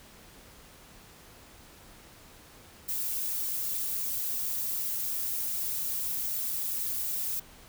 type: noise with flanger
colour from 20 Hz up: violet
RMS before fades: -32 dBFS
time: 2.88-7.4 s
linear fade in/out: 10 ms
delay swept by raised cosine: 1.9 to 3.4 ms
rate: 2.6 Hz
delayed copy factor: -0.65
effects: pink hiss -53 dBFS RMS until 7.68 s